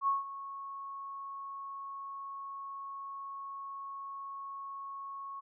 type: tone with ADSR envelope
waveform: sine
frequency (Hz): 1101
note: C#6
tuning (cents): -12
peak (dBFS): -25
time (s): 0.01-5.41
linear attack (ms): 65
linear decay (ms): 160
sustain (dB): -15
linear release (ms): 21
effects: none